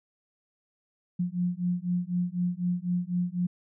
sine beating tone pair, 175.7 / 179.7 Hz, F3 / F3, +11 / +50 cents, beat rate 4 Hz, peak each -29 / -29 dBFS, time 1.19-3.47 s, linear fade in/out 10 ms, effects none

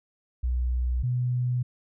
sine tone pair in turn, 61.74 / 124.12 Hz, B1 / B2, 0 / +9 cents, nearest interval octave, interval 1209 cents, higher second, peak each -23 dBFS, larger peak neither, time 0.43-1.03 / 1.03-1.63 s, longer neither, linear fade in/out 10 ms, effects none

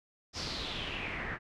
pink noise with low-pass filter sweep, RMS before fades -38 dBFS, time 0.33-1.39 s, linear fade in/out 50 ms, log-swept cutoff 5400 to 1700 Hz, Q 4.5, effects none

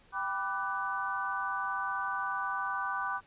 sine chord, G major seventh, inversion none, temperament equal with one note detuned, 784 / 987.8 / 1174.7 / 1499.8 Hz, G5 / B5 / D6 / F#6, 0 / 0 / 0 / +23 cents, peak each -39 / -37 / -35 / -36 dBFS, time 0.12-3.21 s, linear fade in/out 50 ms, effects pink hiss -62 dBFS RMS until 3.26 s + resampled to 8000 Hz

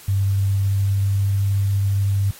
sine tone with pitch glide, 98 to 98.91 Hz, G2 to G2, 0 to +16 cents, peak -16 dBFS, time 0.08-2.31 s, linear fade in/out 5 ms, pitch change +16 cents, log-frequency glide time 0.26-1.46 s, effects white hiss -43 dBFS RMS until 2.39 s + AAC 48 kbps

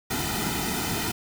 pink noise with comb filter, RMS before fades -28 dBFS, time 0.1-1.12 s, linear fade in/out 10 ms, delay 1.8 ms, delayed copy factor -0.85, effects none

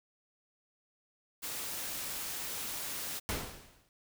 white noise, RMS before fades -39 dBFS, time 1.42-3.2 s, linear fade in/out 20 ms
pink noise with exponential decay, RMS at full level -32 dBFS, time 3.29-3.89 s, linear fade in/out 0 ms, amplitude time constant 130 ms
effects none

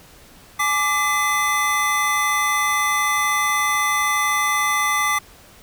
square tone cluster, 844 / 1175 / 2027 Hz, G#5 / D6 / B6, +28 / +1 / +45 cents, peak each -28 / -21 / -22 dBFS, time 0.59-5.19 s, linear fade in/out 10 ms, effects pink hiss -47 dBFS RMS until 5.62 s

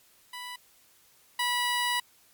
15% pulse tone pair in turn, 987.8 / 976.5 Hz, B5 / B5, 0 / -20 cents, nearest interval unison, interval 20 cents, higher first, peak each -31 / -19 dBFS, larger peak second, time 0.33-0.56 / 1.39-2 s, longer second, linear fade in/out 5 ms, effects white hiss -61 dBFS RMS until 2.33 s + MP3 96 kbps

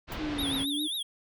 pink low-pass noise, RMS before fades -37 dBFS, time 0.07-0.66 s, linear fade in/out 50 ms, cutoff 4200 Hz, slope 24 dB/octave
blue noise with exponential decay, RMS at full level -41 dBFS, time 0.12-0.19 s, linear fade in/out 1 ms, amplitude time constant 15 ms
sine exponential two-way sweep, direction down then up, 314.1 to 267.2 to 308.7 Hz, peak -31 dBFS, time 0.18-0.88 s, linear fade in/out 20 ms, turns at 0.56 s
square tone with vibrato, 3542 Hz, A7, 11 cents sharp, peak -31 dBFS, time 0.38-1.03 s, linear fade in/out 10 ms, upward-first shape triangle, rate 7.4 Hz, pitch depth 160 cents each way
effects none

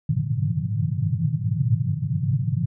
pink band-pass noise, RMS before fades -23 dBFS, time 0.09-2.66 s, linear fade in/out 5 ms, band 100 to 170 Hz, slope 96 dB/octave, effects none

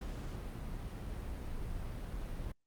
brown noise, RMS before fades -41 dBFS, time 0.01-2.52 s, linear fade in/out 5 ms, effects noise-tail reverb RT60 0.1 s tail -25 dB re dry + Opus 48 kbps

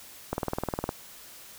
click train, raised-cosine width 1 ms, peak -14 dBFS, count 12, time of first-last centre 0.33-0.891 s, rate 19.6 Hz, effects white hiss -48 dBFS RMS until 1.58 s

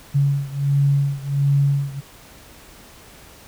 sine beating tone pair, 140 / 141.4 Hz, C#3 / C#3, +18 / +35 cents, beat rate 1.4 Hz, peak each -18 / -20 dBFS, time 0.14-2.01 s, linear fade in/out 20 ms, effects pink hiss -45 dBFS RMS until 3.47 s

